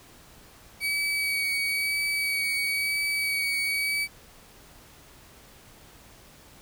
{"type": "tone with vibrato", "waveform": "35% pulse", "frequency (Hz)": 2269, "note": "C#7", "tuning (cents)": 40, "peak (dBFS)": -23, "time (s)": [0.8, 4.08], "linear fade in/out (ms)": 50, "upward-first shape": "sine", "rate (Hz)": 1, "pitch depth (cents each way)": 16, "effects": ["pink hiss -52 dBFS RMS until 6.61 s"]}